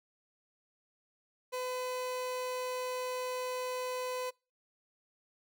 30% pulse tone, 505 Hz, B4, 39 cents sharp, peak -32 dBFS, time 1.52-4.31 s, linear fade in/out 20 ms, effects noise-tail reverb RT60 0.3 s tail -26 dB re dry

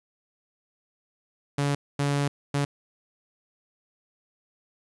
sawtooth tone bursts at uneven times, 142.5 Hz, C#3, 48 cents sharp, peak -19 dBFS, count 3, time 1.58-1.75 / 1.99-2.28 / 2.54-2.65 s, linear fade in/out 5 ms, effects resampled to 24000 Hz + 10-bit

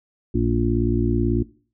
harmonic tone, 58.27 Hz, A#1, in tune, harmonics 1 / 2 / 4 / 5 / 6, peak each -24 / -24 / -24 / -24 / -24 dBFS, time 0.34-1.43 s, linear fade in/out 10 ms, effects noise-tail reverb RT60 0.4 s tail -18 dB re dry

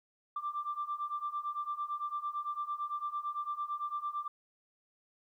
sine beating tone pair, 1174.7 / 1183.6 Hz, D6 / D6, 0 / +13 cents, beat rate 8.9 Hz, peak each -38 / -36 dBFS, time 0.36-4.28 s, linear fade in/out 5 ms, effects tanh soft clip ceiling -27 dBFS + 12-bit

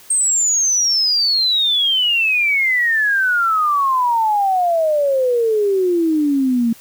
sine exponential sweep, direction down, 8530 to 226 Hz, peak -13 dBFS, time 0.1-6.73 s, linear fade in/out 5 ms, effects white hiss -44 dBFS RMS until 6.8 s

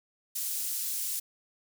pink high-pass noise, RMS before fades -33 dBFS, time 0.35-1.2 s, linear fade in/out 10 ms, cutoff 8200 Hz, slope 12 dB/octave, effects none

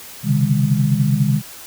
sine tone cluster, 130.1 / 140.2 / 154.4 / 203.7 Hz, C3 / C#3 / D#3 / G#3, -9 / +20 / -13 / -33 cents, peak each -19 dBFS, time 0.23-1.42 s, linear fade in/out 50 ms, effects white hiss -37 dBFS RMS until 1.66 s

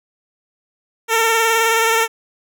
10% pulse tone with vibrato, 452.7 Hz, A4, 49 cents sharp, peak -5 dBFS, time 1.08-2.08 s, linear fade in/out 50 ms, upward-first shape sine, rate 19 Hz, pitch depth 30 cents each way, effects none

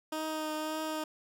15% pulse tone with vibrato, 311.1 Hz, D#4, in tune, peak -27 dBFS, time 0.12-1.04 s, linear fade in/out 5 ms, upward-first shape triangle, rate 1.8 Hz, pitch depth 19 cents each way, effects none

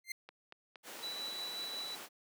sawtooth tone with exponential growth, 2093 Hz, C7, in tune, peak -32 dBFS, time 0.04-0.12 s, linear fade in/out 5 ms, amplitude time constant 17 ms
click train, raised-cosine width 0.3 ms, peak -33 dBFS, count 4, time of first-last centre 0.29-0.991 s, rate 4.28 Hz
pink noise, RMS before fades -46 dBFS, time 0.83-2.09 s, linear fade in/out 50 ms
sine tone with tremolo, 3951 Hz, B7, in tune, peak -38 dBFS, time 1.02-1.96 s, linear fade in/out 20 ms, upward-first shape triangle, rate 5.5 Hz, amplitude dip 35%
effects high-pass 400 Hz 12 dB/octave

